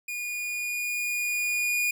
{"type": "tone with level ramp", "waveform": "45% pulse", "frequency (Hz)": 2443, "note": "D#7", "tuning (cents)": -32, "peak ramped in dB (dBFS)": [-31, -23], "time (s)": [0.08, 1.91], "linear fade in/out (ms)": 5, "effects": []}